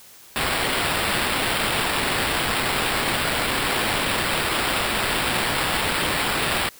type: noise with sample-and-hold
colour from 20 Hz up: white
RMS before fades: -23 dBFS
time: 0.36-6.69 s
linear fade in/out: 0 ms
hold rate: 6300 Hz
effects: white hiss -47 dBFS RMS until 6.79 s